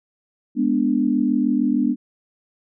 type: chord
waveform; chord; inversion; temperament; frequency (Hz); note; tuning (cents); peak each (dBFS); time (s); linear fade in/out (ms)
sine; G# diminished; none; equal; 207.7 / 246.9 / 293.7; G#3 / B3 / D4; 0 / 0 / 0; -23 / -19 / -21; 0.55-1.96; 50
effects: none